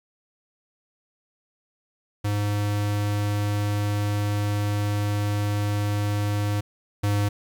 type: tone pair in turn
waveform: square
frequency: 103.2 / 102.55 Hz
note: G#2 / G#2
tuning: -10 / -21 cents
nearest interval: unison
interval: 11 cents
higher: first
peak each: -23 / -21 dBFS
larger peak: second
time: 2.24-6.61 / 7.03-7.29 s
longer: first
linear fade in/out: 10 ms
effects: 10-bit